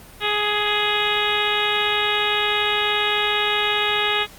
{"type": "harmonic tone", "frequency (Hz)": 417.4, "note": "G#4", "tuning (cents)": 9, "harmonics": [1, 2, 3, 4, 5, 6, 7, 8, 9], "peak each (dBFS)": [-27, -27, -27, -27, -27, -27, -27, -27, -27], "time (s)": [0.2, 4.27], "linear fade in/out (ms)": 50, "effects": ["pink hiss -44 dBFS RMS until 4.38 s", "Opus 32 kbps"]}